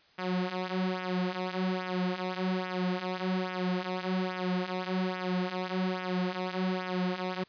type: tone with flanger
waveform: sawtooth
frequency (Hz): 183.8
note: F#3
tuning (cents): -11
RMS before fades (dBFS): -32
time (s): 0.18-7.44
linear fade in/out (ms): 10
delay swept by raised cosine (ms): 0.22 to 6.12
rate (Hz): 1.2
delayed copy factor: -0.75
effects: white hiss -62 dBFS RMS until 7.48 s + resampled to 11025 Hz

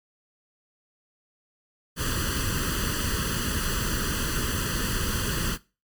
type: noise with comb filter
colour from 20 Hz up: pink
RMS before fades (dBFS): -27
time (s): 1.96-5.58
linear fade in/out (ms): 50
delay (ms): 0.66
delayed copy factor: +0.9
effects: noise-tail reverb RT60 0.3 s tail -20 dB re dry + MP3 96 kbps

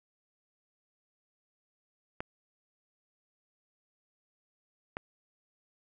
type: clicks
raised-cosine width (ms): 0.5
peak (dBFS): -20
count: 2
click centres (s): 2.205 / 4.969
effects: none

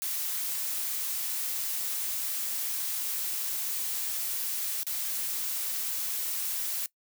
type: noise with dropouts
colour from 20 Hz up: blue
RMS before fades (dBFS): -32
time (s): 0.02-6.86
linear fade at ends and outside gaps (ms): 0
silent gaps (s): 4.832-4.867
effects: noise-tail reverb RT60 0.1 s tail -21 dB re dry

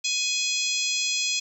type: harmonic tone with a mistuned harmonic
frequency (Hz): 837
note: G#5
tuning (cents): +13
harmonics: 3 / 4 / 5 / 6 / 7 / 8 / 9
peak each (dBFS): -29 / -30 / -31 / -32 / -32 / -33 / -34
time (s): 0.04-1.4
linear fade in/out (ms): 10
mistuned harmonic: 7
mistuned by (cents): +20
effects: 9-bit

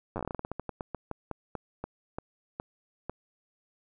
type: slowing click train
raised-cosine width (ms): 1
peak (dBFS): -20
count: 24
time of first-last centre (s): 0.16-3.096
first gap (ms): 9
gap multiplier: 1.2
effects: none

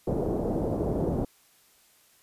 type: low-pass noise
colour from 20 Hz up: white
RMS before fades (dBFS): -28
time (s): 0.07-1.25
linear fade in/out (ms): 5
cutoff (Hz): 550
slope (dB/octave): 24
effects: white hiss -61 dBFS RMS until 2.22 s + resampled to 32000 Hz

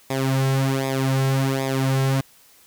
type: tone with flanger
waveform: sawtooth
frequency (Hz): 134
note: C3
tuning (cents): +42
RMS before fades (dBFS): -21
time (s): 0.1-2.21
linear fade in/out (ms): 5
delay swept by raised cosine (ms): 0.68 to 3.38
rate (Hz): 1.3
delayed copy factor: -0.8
effects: white hiss -53 dBFS RMS until 2.66 s

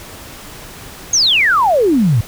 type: exponential sweep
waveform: sine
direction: down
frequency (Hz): 6680 to 101.7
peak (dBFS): -9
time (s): 1.13-2.21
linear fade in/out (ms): 5
effects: pink hiss -34 dBFS RMS until 2.27 s

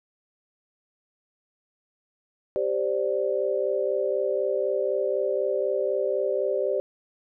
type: chord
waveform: sine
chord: G suspended fourth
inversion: none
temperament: equal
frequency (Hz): 392 / 523.3 / 587.3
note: G4 / C5 / D5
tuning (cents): 0 / 0 / 0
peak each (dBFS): -27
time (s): 2.56-6.8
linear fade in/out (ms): 0
effects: none

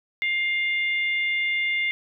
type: harmonic tone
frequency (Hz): 704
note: F5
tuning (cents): +14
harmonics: 3 / 4 / 5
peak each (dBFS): -22 / -34 / -34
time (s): 0.22-1.91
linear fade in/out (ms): 0
effects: none

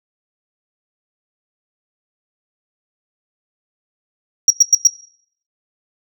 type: tone bursts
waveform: sine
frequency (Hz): 5680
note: F8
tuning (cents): +28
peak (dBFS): -3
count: 4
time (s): 4.48-4.872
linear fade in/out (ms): 2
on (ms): 23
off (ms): 100
effects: noise-tail reverb RT60 0.6 s tail -20 dB re dry + tanh soft clip ceiling -3 dBFS

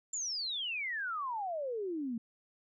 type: exponential sweep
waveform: sine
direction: down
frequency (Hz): 7320 to 220.8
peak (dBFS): -34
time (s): 0.13-2.18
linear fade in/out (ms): 5
effects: none

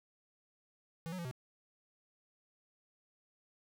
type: tone with pitch steps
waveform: square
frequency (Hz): 164.8 / 184.5 / 170.8 / 127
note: E3 / F#3 / F3 / B2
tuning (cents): 0 / -5 / -38 / +49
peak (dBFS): -40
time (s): 1.06-1.312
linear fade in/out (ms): 0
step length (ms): 63
effects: none

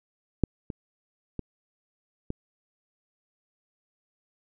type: clicks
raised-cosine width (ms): 3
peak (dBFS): -8 / -21 / -19 / -18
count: 4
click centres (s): 0.437 / 0.702 / 1.393 / 2.304
effects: none

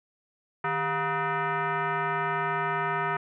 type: tone with frequency modulation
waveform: sine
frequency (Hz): 155.56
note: D#3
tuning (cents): 0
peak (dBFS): -25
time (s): 0.64-3.17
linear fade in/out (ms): 5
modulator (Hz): 554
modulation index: 3
effects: none

